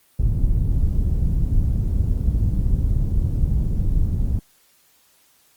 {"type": "low-pass noise", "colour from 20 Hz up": "pink", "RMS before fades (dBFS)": -19, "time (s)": [0.19, 4.39], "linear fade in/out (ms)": 2, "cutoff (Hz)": 110, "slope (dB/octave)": 12, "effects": ["white hiss -58 dBFS RMS until 5.56 s", "Opus 32 kbps"]}